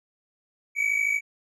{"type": "tone pair together", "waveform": "triangle", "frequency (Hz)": [2262, 2315], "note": ["C#7", "D7"], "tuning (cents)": [34, -25], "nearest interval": "unison", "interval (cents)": 41, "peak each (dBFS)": [-22, -25], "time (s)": [0.75, 1.21], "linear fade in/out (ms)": 50, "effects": ["resampled to 32000 Hz"]}